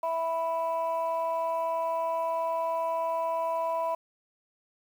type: tone pair together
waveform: sine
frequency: 658.4 / 987.8 Hz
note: E5 / B5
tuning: -2 / 0 cents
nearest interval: perfect fifth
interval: 702 cents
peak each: -28 dBFS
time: 0.03-3.95 s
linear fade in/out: 5 ms
effects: tanh soft clip ceiling -22 dBFS + 9-bit